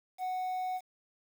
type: tone with quantisation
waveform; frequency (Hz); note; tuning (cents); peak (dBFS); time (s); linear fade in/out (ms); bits
triangle; 740; F#5; 0; -30; 0.18-0.81; 50; 9
effects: none